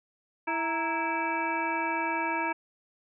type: harmonic tone with a mistuned harmonic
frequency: 329.3 Hz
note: E4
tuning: 2 cents flat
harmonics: 1 / 2 / 3 / 4 / 5 / 7 / 8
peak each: -35 / -38 / -30 / -40 / -36 / -34 / -41 dBFS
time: 0.47-2.53 s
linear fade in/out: 10 ms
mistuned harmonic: 3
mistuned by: -97 cents
effects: none